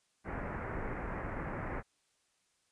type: low-pass noise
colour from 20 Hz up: pink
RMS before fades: -39 dBFS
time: 0.24-1.83 s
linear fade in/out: 50 ms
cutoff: 2100 Hz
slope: 48 dB/octave
effects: white hiss -75 dBFS RMS until 2.71 s + resampled to 22050 Hz